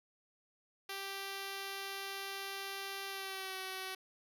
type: tone with pitch glide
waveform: 5% pulse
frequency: 392 to 378.2 Hz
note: G4 to F#4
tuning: 0 to +38 cents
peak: -29 dBFS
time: 0.89-3.95 s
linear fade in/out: 5 ms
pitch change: -62 cents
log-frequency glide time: 3.08-3.57 s
effects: none